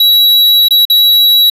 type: tone with dropouts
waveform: square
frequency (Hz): 3898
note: B7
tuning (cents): -23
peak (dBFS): -5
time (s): 0-1.5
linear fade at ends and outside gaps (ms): 5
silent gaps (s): 0.685-0.707 / 0.853-0.899
effects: resampled to 32000 Hz